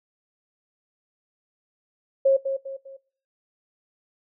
sine tone with echo, 541 Hz, C#5, 42 cents flat, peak -14 dBFS, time 2.25-2.37 s, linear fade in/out 10 ms, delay 200 ms, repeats 3, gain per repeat -8 dB, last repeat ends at 2.97 s, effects noise-tail reverb RT60 0.5 s tail -23 dB re dry

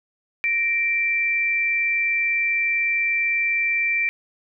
sine tone pair together, 1864.7 / 2349 Hz, A#6 / D7, 0 / 0 cents, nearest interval major third, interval 400 cents, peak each -28 / -19 dBFS, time 0.44-4.09 s, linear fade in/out 0 ms, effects none

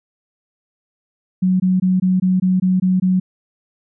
sine tone bursts, 185 Hz, F#3, in tune, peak -12 dBFS, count 9, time 1.42-3.2 s, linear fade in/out 10 ms, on 180 ms, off 20 ms, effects none

